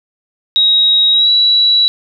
sine tone with pitch glide, 3802 to 3920 Hz, A#7 to B7, +33 to -14 cents, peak -7 dBFS, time 0.56-1.88 s, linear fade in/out 0 ms, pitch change +53 cents, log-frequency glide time 1.12-1.3 s, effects none

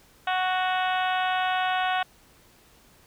harmonic tone, 370 Hz, F#4, in tune, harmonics 2 / 3 / 4 / 5 / 6 / 7 / 8 / 9 / 10, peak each -25 / -32 / -30 / -35 / -40 / -36 / -37 / -39 / -42 dBFS, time 0.27-2.03 s, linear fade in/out 5 ms, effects pink hiss -57 dBFS RMS until 3.06 s

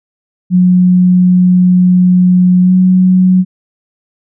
sine tone with pitch glide, 181.2 to 184.47 Hz, F#3 to F#3, -36 to -5 cents, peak -4 dBFS, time 0.5-3.45 s, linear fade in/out 50 ms, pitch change +31 cents, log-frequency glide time 2.62-2.73 s, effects none

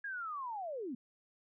sine linear sweep, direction down, 1667 to 222 Hz, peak -38 dBFS, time 0.04-0.95 s, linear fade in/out 5 ms, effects none

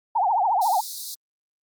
sine tone with vibrato, 820 Hz, G#5, 22 cents flat, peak -18 dBFS, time 0.15-0.81 s, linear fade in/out 10 ms, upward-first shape triangle, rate 14 Hz, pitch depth 270 cents each way
pink high-pass noise, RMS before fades -34 dBFS, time 0.61-1.15 s, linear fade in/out 10 ms, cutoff 3800 Hz, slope 96 dB/octave
effects Opus 48 kbps

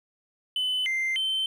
triangle tone with pitch steps, 3020 / 2088 / 3090 Hz, F#7 / C7 / G7, +35 / -4 / -26 cents, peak -22 dBFS, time 0.56-1.46 s, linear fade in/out 2 ms, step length 300 ms, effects tanh soft clip ceiling -19 dBFS

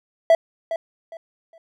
triangle tone with echo, 659.3 Hz, E5, in tune, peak -8 dBFS, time 0.3-0.35 s, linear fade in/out 2 ms, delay 410 ms, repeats 3, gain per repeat -12 dB, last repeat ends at 1.58 s, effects none

